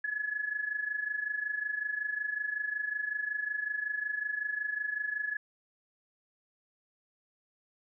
sine tone with amplitude modulation, 1699 Hz, G#6, 39 cents sharp, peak -28 dBFS, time 0.04-5.37 s, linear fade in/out 5 ms, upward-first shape sine, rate 25.4 Hz, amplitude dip 75%, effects none

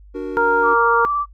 triangle chord, D augmented, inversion none, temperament equal, 293.7 / 370 / 466.2 Hz, D4 / F#4 / A#4, 0 / 0 / 0 cents, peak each -26 dBFS, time 0.14-0.75 s, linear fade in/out 20 ms
harmonic tone, 466.2 Hz, A#4, in tune, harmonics 1 / 2 / 3, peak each -18 / -18 / -18 dBFS, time 0.37-1.05 s, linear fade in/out 0 ms
sine tone with vibrato, 1164 Hz, D6, 16 cents flat, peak -17 dBFS, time 0.62-1.26 s, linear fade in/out 50 ms, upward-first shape triangle, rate 17 Hz, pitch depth 22 cents each way
effects noise-tail reverb RT60 0.1 s tail -21 dB re dry + added 50 Hz sine -41 dBFS peak until 1.33 s

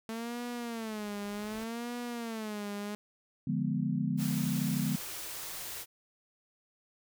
sawtooth tone with vibrato, 222 Hz, A3, 16 cents sharp, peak -32 dBFS, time 0.09-2.95 s, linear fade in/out 0 ms, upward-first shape sine, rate 0.66 Hz, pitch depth 150 cents each way
pink noise with exponential growth, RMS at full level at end -48 dBFS, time 0.21-1.64 s, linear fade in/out 2 ms, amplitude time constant 310 ms
sine chord, D diminished seventh, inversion none, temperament equal, 146.83 / 174.61 / 207.7 / 246.9 Hz, D3 / F3 / Ab3 / Cb4, 0 / 0 / 0 / 0 cents, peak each -34 dBFS, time 3.47-4.96 s, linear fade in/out 5 ms
white band-stop noise, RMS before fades -41 dBFS, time 4.17-5.86 s, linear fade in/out 50 ms, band 180 to 280 Hz, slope 96 dB/octave
effects none

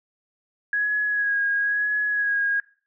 sine tone with vibrato, 1661.2 Hz, G#6, in tune, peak -20 dBFS, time 0.73-2.6 s, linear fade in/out 2 ms, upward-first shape sine, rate 1 Hz, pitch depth 28 cents each way, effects noise-tail reverb RT60 0.4 s tail -19 dB re dry

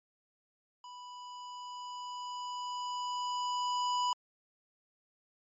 square tone with level ramp, 987.8 Hz, B5, in tune, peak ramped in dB -47 to -29 dBFS, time 0.84-4.13 s, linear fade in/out 2 ms, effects low-pass 11000 Hz 12 dB/octave + MP3 32 kbps

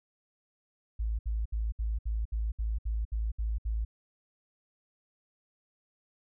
sine tone bursts, 54.7 Hz, A1, 9 cents flat, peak -28 dBFS, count 11, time 0.99-3.85 s, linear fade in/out 10 ms, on 200 ms, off 66 ms, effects none

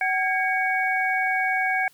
sine tone cluster, 755 / 1632 / 2240 Hz, F#5 / G#6 / C#7, +35 / -31 / +18 cents, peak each -25 dBFS, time 0.01-1.88 s, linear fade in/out 2 ms, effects white hiss -57 dBFS RMS until 1.93 s

